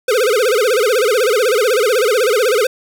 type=tone with vibrato; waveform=square; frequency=462.8 Hz; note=A#4; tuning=13 cents flat; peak=-12 dBFS; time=0.08-2.67 s; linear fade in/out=5 ms; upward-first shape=sine; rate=16 Hz; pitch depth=220 cents each way; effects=none